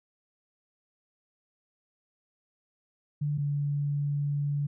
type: tone pair in turn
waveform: sine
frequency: 146.83 / 144.06 Hz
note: D3 / D3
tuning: 0 / -33 cents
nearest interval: unison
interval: 33 cents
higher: first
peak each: -26 dBFS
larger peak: neither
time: 3.21-3.38 / 3.38-4.67 s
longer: second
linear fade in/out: 10 ms
effects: none